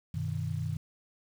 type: chord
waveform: sine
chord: G augmented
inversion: none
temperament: equal with one note detuned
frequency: 96.48 / 123.47 / 155.56 Hz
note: G2 / B2 / D#3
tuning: -27 / 0 / 0 cents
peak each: -35 / -36 / -34 dBFS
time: 0.14-0.77 s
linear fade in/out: 5 ms
effects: 9-bit